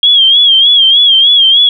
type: tone with vibrato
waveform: sine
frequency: 3266 Hz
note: G#7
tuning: 30 cents flat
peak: -3 dBFS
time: 0.03-1.69 s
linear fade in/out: 2 ms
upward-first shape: sine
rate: 3.3 Hz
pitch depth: 80 cents each way
effects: none